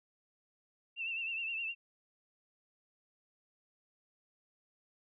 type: tone with vibrato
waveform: sine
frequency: 2700 Hz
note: E7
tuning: 41 cents sharp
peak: -35 dBFS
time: 0.96-1.75 s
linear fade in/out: 50 ms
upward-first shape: triangle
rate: 9.6 Hz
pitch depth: 71 cents each way
effects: none